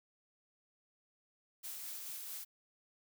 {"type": "noise with tremolo", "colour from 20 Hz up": "blue", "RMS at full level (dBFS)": -44, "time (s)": [1.63, 2.45], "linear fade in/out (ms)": 20, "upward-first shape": "sine", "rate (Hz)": 4.6, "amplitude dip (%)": 25, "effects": []}